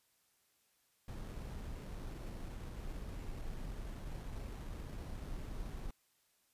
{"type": "noise with sample-and-hold", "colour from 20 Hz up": "brown", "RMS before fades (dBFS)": -44, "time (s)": [1.08, 5.91], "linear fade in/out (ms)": 5, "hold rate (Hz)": 4900, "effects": ["white hiss -75 dBFS RMS until 6.53 s", "resampled to 32000 Hz"]}